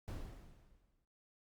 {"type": "noise with exponential decay", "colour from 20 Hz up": "brown", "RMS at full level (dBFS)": -41, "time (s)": [0.08, 1.05], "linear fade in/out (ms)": 0, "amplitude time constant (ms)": 210, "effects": ["noise-tail reverb RT60 0.6 s tail -24 dB re dry", "Opus 48 kbps"]}